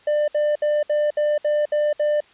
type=tone bursts; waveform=triangle; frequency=596 Hz; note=D5; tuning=25 cents sharp; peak=-15 dBFS; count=8; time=0.07-2.205 s; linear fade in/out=5 ms; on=210 ms; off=65 ms; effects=white hiss -53 dBFS RMS until 2.33 s + resampled to 8000 Hz